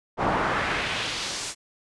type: noise with band-pass filter sweep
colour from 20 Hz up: brown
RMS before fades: -27 dBFS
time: 0.17-1.55 s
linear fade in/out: 50 ms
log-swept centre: 800 to 7900 Hz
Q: 1.3
effects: resampled to 24000 Hz